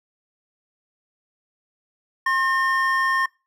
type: tone pair together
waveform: triangle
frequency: 1067 / 1821.6 Hz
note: C6 / A#6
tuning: +34 / -40 cents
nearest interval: major sixth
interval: 926 cents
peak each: -19 dBFS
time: 2.26-3.26 s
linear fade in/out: 5 ms
effects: noise-tail reverb RT60 0.3 s tail -25 dB re dry